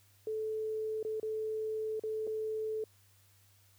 sine tone with dropouts, 435.6 Hz, A4, 17 cents flat, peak -33 dBFS, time 0.27-2.84 s, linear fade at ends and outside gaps 2 ms, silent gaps 1.029-1.049 / 1.199-1.229 / 1.996-2.036 / 2.269-2.274 s, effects added 98 Hz sine -65 dBFS peak until 3.78 s + white hiss -67 dBFS RMS until 3.78 s

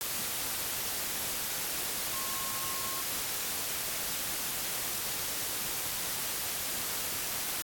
sine tone in noise, 1074 Hz, C6, 45 cents sharp, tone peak -42 dBFS, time 2.13-3.02 s, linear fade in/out 0 ms, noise white, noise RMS -34 dBFS, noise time 0.01-7.62 s, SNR -11 dB, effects AAC 64 kbps

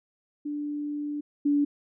sine tone pair in turn, 293.7 / 288.8 Hz, D4 / D4, 0 / -29 cents, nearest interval unison, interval 29 cents, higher first, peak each -29 / -20 dBFS, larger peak second, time 0.45-1.21 / 1.45-1.65 s, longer first, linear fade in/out 10 ms, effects none

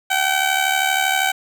15% pulse tone with amplitude modulation, 764 Hz, G5, 45 cents flat, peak -7 dBFS, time 0.1-1.32 s, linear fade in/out 10 ms, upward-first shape sine, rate 72.6 Hz, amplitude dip 65%, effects none

